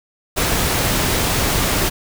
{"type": "noise", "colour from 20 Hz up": "pink", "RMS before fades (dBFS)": -18, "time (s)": [0.36, 1.9], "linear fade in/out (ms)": 20, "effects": []}